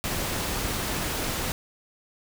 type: noise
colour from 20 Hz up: pink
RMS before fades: -29 dBFS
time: 0.04-1.52 s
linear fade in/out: 0 ms
effects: none